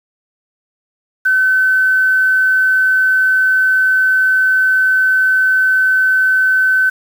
sine tone with quantisation, 1523 Hz, F#6, 50 cents sharp, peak -9 dBFS, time 1.25-6.9 s, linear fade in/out 10 ms, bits 6, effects none

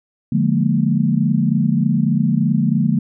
sine chord, Bb dominant seventh, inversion first, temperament just, 145.68 / 174.81 / 209.8 / 233.1 Hz, D3 / F3 / Ab3 / Bb3, -14 / +2 / +18 / 0 cents, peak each -19 dBFS, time 0.32-2.99 s, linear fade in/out 5 ms, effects none

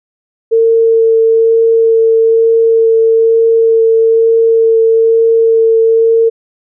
sine tone with vibrato, 452.7 Hz, A4, 49 cents sharp, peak -5 dBFS, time 0.51-6.3 s, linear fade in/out 20 ms, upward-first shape sine, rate 1.1 Hz, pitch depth 9 cents each way, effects none

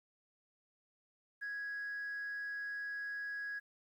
sine tone with amplitude modulation, 1661.2 Hz, G#6, in tune, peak -36 dBFS, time 1.41-3.6 s, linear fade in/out 20 ms, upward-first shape sine, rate 280 Hz, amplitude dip 25%, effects tanh soft clip ceiling -36 dBFS + 12-bit

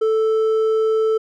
sine tone with hard clipping, 440 Hz, A4, in tune, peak -16 dBFS, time 0.01-1.18 s, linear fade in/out 10 ms, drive 4 dB, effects none

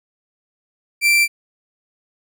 40% pulse tone, 2349 Hz, D7, in tune, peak -11 dBFS, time 1.01-1.28 s, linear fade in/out 50 ms, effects none

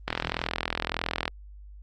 click train, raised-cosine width 0.3 ms, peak -10 dBFS, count 51, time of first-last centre 0.08-1.279 s, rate 41.7 Hz, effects added 50 Hz sine -43 dBFS peak until 1.82 s + Opus 32 kbps

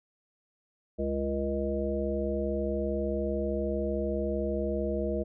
harmonic tone with a mistuned harmonic, 68.9 Hz, C#2, 10 cents flat, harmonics 1 / 3 / 5 / 7 / 9, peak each -34 / -34 / -34 / -34 / -34 dBFS, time 0.98-5.24 s, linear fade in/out 20 ms, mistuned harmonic 7, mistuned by -17 cents, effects none

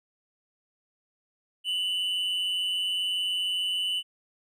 triangle tone pair together, 2808 / 2993 Hz, F7 / F#7, +9 / +19 cents, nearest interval minor second, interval 110 cents, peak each -33 / -25 dBFS, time 1.64-4.03 s, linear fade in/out 50 ms, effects none

